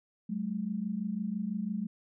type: tone pair together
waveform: sine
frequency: 188.9 / 214.9 Hz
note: F#3 / A3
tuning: +36 / -41 cents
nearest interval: major second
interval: 223 cents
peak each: -35 / -33 dBFS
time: 0.29-1.87 s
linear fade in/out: 10 ms
effects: none